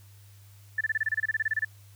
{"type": "tone bursts", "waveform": "sine", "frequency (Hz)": 1760, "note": "A6", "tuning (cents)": 0, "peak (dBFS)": -23, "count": 16, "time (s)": [0.78, 1.649], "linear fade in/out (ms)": 5, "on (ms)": 29, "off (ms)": 27, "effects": ["added 100 Hz sine -50 dBFS peak until 1.95 s", "white hiss -60 dBFS RMS until 1.95 s"]}